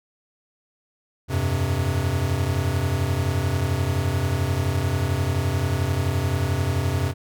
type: chord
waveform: square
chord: F suspended second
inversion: none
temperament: equal with one note detuned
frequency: 86.55 / 98 / 130.81 Hz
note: F2 / G2 / C3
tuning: -15 / 0 / 0 cents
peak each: -26 dBFS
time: 1.28-7.14 s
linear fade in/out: 50 ms
effects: none